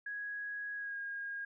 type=tone with pitch glide; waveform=sine; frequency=1661.2 to 1628 Hz; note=G#6 to G#6; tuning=0 to -35 cents; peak=-38 dBFS; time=0.06-1.45 s; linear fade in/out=5 ms; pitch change=-35 cents; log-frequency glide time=0.75-0.98 s; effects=none